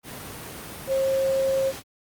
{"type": "tone in noise", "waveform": "sine", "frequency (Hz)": 536, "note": "C5", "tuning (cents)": 42, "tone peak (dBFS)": -20, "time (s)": [0.87, 1.73], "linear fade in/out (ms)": 50, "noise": "pink", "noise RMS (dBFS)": -37, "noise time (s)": [0.03, 1.83], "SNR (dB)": 14, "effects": ["high-pass 80 Hz 12 dB/octave", "Opus 32 kbps"]}